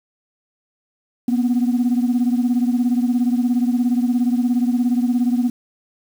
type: beating tone pair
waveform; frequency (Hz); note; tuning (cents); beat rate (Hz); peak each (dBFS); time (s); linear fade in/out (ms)
sine; 240.5 / 257.5; B3 / C4; -46 / -28; 17; -15 / -19; 1.28-5.5; 5
effects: tanh soft clip ceiling -11 dBFS + 7-bit